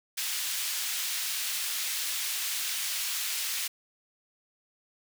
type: high-pass noise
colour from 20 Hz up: pink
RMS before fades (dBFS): -32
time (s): 0.17-3.68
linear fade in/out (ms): 10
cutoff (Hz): 2700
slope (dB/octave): 12
effects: none